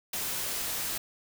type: noise with comb filter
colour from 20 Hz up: white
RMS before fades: -33 dBFS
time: 0.13-0.98 s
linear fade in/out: 5 ms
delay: 14 ms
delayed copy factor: -0.5
effects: none